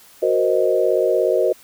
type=chord; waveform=sine; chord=C half-diminished seventh; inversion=second; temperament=equal; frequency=370 / 466.2 / 523.3 / 622.3 Hz; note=Gb4 / Bb4 / C5 / Eb5; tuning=0 / 0 / 0 / 0 cents; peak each=-20 dBFS; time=0.22-1.53 s; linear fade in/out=10 ms; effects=white hiss -48 dBFS RMS until 1.63 s